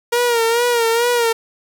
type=tone with vibrato; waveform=sawtooth; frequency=470 Hz; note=A#4; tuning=14 cents sharp; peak=-10 dBFS; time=0.12-1.33 s; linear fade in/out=10 ms; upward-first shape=sine; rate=2.3 Hz; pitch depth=61 cents each way; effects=none

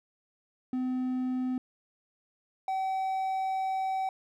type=tone pair in turn; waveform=triangle; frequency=254.9 / 763.8 Hz; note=C4 / G5; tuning=-45 / -45 cents; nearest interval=octave + perfect fifth; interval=1900 cents; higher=second; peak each=-26 dBFS; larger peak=neither; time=0.73-1.58 / 2.68-4.09 s; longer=second; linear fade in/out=2 ms; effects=none

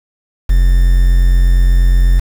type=tone with quantisation; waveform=triangle; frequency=44.2 Hz; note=F1; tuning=22 cents sharp; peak=-4 dBFS; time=0.49-2.2 s; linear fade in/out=10 ms; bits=5; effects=none

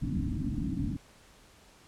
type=low-pass noise; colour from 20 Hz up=white; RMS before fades=-32 dBFS; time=0.01-0.97 s; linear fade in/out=10 ms; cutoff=300 Hz; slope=96 dB/octave; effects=pink hiss -58 dBFS RMS until 1.87 s + low-pass 10000 Hz 12 dB/octave

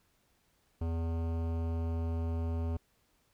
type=tone with hard clipping; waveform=sine; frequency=82.7 Hz; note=E2; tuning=6 cents sharp; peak=-33 dBFS; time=0.81-2.77 s; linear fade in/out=5 ms; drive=17 dB; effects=pink hiss -72 dBFS RMS until 3.33 s

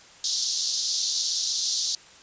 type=band-pass noise; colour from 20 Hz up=white; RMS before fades=-27 dBFS; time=0.24-1.95 s; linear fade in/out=2 ms; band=3800 to 6400 Hz; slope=48 dB/octave; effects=white hiss -50 dBFS RMS until 2.22 s + resampled to 16000 Hz

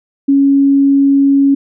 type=tone; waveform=sine; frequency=277.2 Hz; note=C#4; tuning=in tune; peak=-6 dBFS; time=0.28-1.55 s; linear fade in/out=10 ms; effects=none

